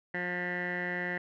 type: tone with low-pass filter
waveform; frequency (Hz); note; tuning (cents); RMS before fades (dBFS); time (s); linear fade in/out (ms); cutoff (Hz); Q
15% pulse; 178; F3; +33; -34; 0.14-1.18; 5; 1900; 9.8
effects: none